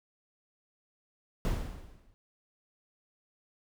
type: noise with exponential decay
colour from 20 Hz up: brown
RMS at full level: -26 dBFS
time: 1.45-2.14 s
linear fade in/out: 0 ms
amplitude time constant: 150 ms
effects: none